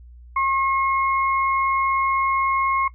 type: tone pair together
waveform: sine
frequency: 1079 / 2158 Hz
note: C#6 / C#7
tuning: -47 / -47 cents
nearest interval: octave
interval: 1200 cents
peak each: -19 / -26 dBFS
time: 0.36-2.88 s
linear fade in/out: 5 ms
effects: noise-tail reverb RT60 0.1 s tail -17 dB re dry + added 60 Hz sine -41 dBFS peak until 2.94 s